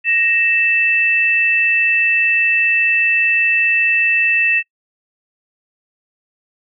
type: tone pair together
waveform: sine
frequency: 1871 / 2646 Hz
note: A#6 / E7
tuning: +6 / +6 cents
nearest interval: tritone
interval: 600 cents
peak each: -18 / -13 dBFS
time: 0.04-4.63 s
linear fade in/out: 50 ms
effects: noise-tail reverb RT60 0.1 s tail -24 dB re dry